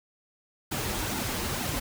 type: noise with flanger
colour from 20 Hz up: pink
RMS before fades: -31 dBFS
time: 0.71-1.8 s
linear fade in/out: 10 ms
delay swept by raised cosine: 1.7 to 7.4 ms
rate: 2.2 Hz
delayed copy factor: -0.7
effects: none